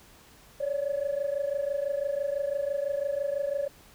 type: tone pair together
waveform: sine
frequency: 554.4 / 580.4 Hz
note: C#5 / D5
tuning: 0 / -21 cents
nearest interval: minor second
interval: 79 cents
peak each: -28 / -29 dBFS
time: 0.6-3.68 s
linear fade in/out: 10 ms
effects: tanh soft clip ceiling -22 dBFS + pink hiss -55 dBFS RMS until 3.94 s